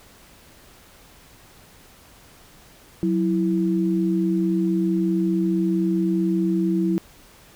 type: tone pair together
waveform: sine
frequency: 184.98 / 329.6 Hz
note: F#3 / E4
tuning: 0 / 0 cents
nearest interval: minor seventh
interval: 1000 cents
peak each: -21 dBFS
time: 3.03-6.98 s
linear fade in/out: 0 ms
effects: pink hiss -50 dBFS RMS until 7.55 s